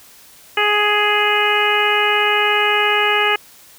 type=harmonic tone; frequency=417 Hz; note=G#4; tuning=7 cents sharp; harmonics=1 / 2 / 3 / 4 / 5 / 6 / 7; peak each=-21 / -21 / -21 / -21 / -21 / -21 / -21 dBFS; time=0.57-3.36 s; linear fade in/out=5 ms; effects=white hiss -45 dBFS RMS until 3.78 s